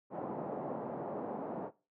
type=band-pass noise; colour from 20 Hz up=white; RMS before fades=-40 dBFS; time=0.1-1.71 s; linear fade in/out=50 ms; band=150 to 790 Hz; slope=24 dB/octave; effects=noise-tail reverb RT60 0.3 s tail -18 dB re dry